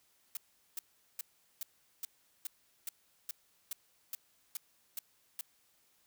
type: noise bursts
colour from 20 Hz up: blue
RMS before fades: -39 dBFS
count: 13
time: 0.35-5.41 s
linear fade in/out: 2 ms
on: 20 ms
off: 400 ms
effects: white hiss -71 dBFS RMS until 6.06 s